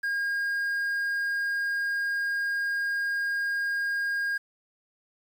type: tone with quantisation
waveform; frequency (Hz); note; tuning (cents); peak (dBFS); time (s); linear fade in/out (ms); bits
triangle; 1622; G#6; -41; -24; 0.03-4.38; 10; 9
effects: none